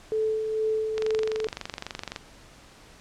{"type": "tone with tremolo", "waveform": "sine", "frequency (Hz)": 436.7, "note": "A4", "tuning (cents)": -13, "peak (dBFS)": -22, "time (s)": [0.12, 1.47], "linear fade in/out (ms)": 0, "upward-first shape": "sine", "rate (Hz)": 2.2, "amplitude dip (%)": 40}
{"type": "click train", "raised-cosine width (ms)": 0.2, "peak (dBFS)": -15, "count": 29, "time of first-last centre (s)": [0.98, 2.161], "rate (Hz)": 23.7}
{"effects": ["pink hiss -51 dBFS RMS until 3 s", "low-pass 8000 Hz 12 dB/octave"]}